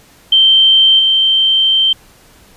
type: tone with level steps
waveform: sine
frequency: 3127 Hz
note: G7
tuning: 5 cents flat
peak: -5 / -8 dBFS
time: 0.32-1.93 s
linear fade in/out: 5 ms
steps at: 0.99 s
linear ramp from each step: 5 ms
effects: pink hiss -45 dBFS RMS until 2.56 s + resampled to 32000 Hz